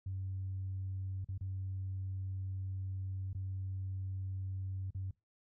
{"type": "tone with dropouts", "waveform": "sine", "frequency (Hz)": 95.1, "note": "F#2", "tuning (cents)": 48, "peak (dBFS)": -36, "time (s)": [0.06, 5.11], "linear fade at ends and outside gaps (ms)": 5, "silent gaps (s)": [[1.246, 1.287], [1.379, 1.409], [3.331, 3.348], [4.906, 4.947]], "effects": ["noise-tail reverb RT60 0.2 s tail -22 dB re dry", "tanh soft clip ceiling -32 dBFS"]}